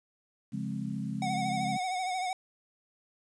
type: chord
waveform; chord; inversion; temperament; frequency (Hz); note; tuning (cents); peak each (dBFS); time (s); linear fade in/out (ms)
sine; Db major seventh; none; equal; 138.59 / 174.61 / 207.7 / 261.6; Db3 / F3 / Ab3 / C4; 0 / 0 / 0 / 0; -38 / -39 / -35 / -40; 0.52-1.78; 20
type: tone with vibrato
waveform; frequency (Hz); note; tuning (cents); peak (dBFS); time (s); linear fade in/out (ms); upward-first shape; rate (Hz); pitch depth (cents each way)
square; 740; F#5; 0; -31; 1.22-2.33; 2; sine; 13; 48
effects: resampled to 22050 Hz + 10-bit